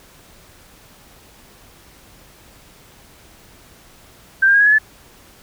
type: tone with pitch steps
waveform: sine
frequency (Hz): 1568 / 1600 / 1632.7 / 1666 / 1700.1 / 1734.8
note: G6 / G6 / G#6 / G#6 / G#6 / A6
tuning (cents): 0 / +35 / -30 / +5 / +40 / -25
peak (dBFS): -9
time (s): 4.42-4.786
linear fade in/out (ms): 10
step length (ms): 61
effects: pink hiss -47 dBFS RMS until 5.42 s